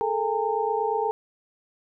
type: tone cluster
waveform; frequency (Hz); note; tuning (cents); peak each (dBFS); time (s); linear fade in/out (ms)
sine; 425 / 453.5 / 810 / 910; G#4 / A#4 / G#5 / A#5; +40 / -48 / -43 / -42; -28; 0.01-1.11; 0
effects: none